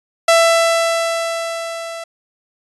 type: tone with level ramp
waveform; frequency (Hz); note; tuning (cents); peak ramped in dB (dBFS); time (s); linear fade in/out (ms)
sawtooth; 666; E5; +18; -4 to -23; 0.28-2.04; 5
effects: resampled to 24000 Hz